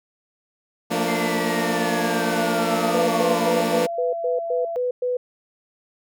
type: chord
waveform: 15% pulse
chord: Bb major seventh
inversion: second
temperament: equal with one note detuned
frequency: 174.61 / 224.4 / 233.1 / 293.7 Hz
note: F3 / A3 / Bb3 / D4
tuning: 0 / +34 / 0 / 0 cents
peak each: -20 dBFS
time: 0.9-3.87 s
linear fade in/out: 20 ms
type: linear sweep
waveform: sine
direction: down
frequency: 2100 to 943 Hz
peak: -30 dBFS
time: 1.08-3.54 s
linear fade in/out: 0 ms
type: tone with pitch glide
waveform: sine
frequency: 680 to 672.6 Hz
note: F5 to E5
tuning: -46 to +35 cents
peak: -25 dBFS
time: 2.33-4.76 s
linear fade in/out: 0 ms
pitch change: -19 cents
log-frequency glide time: 3.91-4.25 s
type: tone bursts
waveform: sine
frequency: 496.7 Hz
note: B4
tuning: 10 cents sharp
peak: -20 dBFS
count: 9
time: 2.94-5.17 s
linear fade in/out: 5 ms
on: 150 ms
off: 110 ms
effects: none